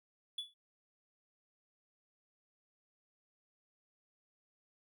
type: tone with exponential decay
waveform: triangle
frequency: 3430 Hz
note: A7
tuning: 45 cents flat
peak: -33 dBFS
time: 0.38-0.54 s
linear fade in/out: 5 ms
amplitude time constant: 34 ms
effects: noise-tail reverb RT60 0.1 s tail -22 dB re dry